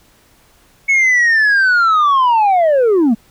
sine linear sweep, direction down, 2214 to 207.7 Hz, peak -6 dBFS, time 0.88-3.15 s, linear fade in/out 20 ms, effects tanh soft clip ceiling -8 dBFS + pink hiss -51 dBFS RMS until 3.3 s

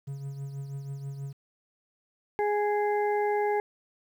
triangle tone with tremolo, 138.59 Hz, C#3, in tune, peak -30 dBFS, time 0.07-1.33 s, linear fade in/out 10 ms, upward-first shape triangle, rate 6.2 Hz, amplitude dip 55%
harmonic tone, 415.3 Hz, G#4, in tune, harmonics 1 / 2 / 4 / 5, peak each -26 / -28 / -40 / -39 dBFS, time 2.39-3.6 s, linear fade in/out 0 ms
effects 10-bit

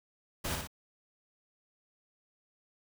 pink noise with echo, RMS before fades -35 dBFS, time 0.44-0.56 s, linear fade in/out 10 ms, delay 57 ms, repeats 2, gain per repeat -4 dB, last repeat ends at 0.674 s, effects none

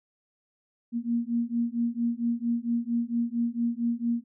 sine beating tone pair, 233.1 / 237.5 Hz, A#3 / A#3, 0 / +33 cents, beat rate 4.4 Hz, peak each -28 dBFS, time 0.92-4.24 s, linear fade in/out 50 ms, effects none

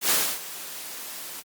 white noise with ADSR envelope, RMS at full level -20 dBFS, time 0.01-1.43 s, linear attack 87 ms, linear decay 290 ms, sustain -17 dB, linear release 38 ms, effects high-pass 200 Hz 12 dB/octave + Opus 48 kbps

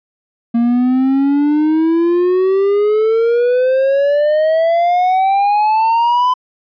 triangle exponential sweep, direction up, 231.7 to 1015 Hz, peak -8 dBFS, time 0.54-6.34 s, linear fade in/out 10 ms, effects resampled to 11025 Hz

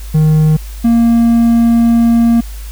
triangle tone pair in turn, 155.2 / 232.5 Hz, D#3 / A#3, -4 / -4 cents, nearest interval perfect fifth, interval 700 cents, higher second, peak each -4 dBFS, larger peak neither, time 0.14-0.57 / 0.84-2.41 s, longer second, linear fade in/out 10 ms, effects added 51 Hz sine -23 dBFS peak until 2.71 s + white hiss -37 dBFS RMS until 2.71 s

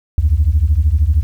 sine beating tone pair, 69.3 / 82.3 Hz, C#2 / E2, 0 / -2 cents, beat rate 13 Hz, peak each -12 dBFS, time 0.18-1.23 s, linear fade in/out 0 ms, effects tanh soft clip ceiling -4 dBFS + 8-bit

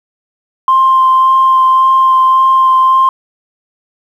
sine tone with vibrato, 1050 Hz, C6, 6 cents sharp, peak -4 dBFS, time 0.68-3.09 s, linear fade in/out 2 ms, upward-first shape sine, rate 1.8 Hz, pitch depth 9 cents each way, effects tanh soft clip ceiling -1 dBFS + 7-bit

